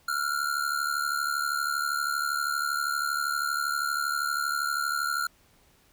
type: ring-modulated tone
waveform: square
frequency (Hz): 1396.9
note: F6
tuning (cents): 0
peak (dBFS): -24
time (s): 0.08-5.27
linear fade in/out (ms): 5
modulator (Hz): 36.3
effects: pink hiss -62 dBFS RMS until 5.92 s